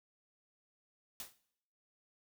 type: noise with exponential decay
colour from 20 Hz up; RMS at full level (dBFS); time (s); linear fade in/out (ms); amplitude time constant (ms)
white; -41; 1.2-1.38; 1; 38
effects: noise-tail reverb RT60 0.7 s tail -19 dB re dry